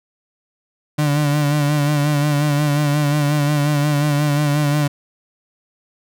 35% pulse tone with vibrato, 146.83 Hz, D3, in tune, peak -13 dBFS, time 0.98-4.88 s, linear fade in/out 10 ms, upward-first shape sine, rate 5.6 Hz, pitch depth 44 cents each way, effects none

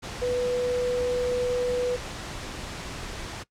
sine tone in noise, 493.9 Hz, B4, in tune, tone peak -23 dBFS, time 0.21-1.97 s, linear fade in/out 20 ms, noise pink, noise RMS -36 dBFS, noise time 0.02-3.44 s, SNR +10 dB, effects noise-tail reverb RT60 0.1 s tail -20 dB re dry + low-pass 7000 Hz 12 dB/octave

